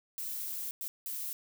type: noise bursts at uneven times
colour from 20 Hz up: violet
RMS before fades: -38 dBFS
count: 3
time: 0.18-0.71 / 0.81-0.88 / 1.06-1.33 s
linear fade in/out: 0 ms
effects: none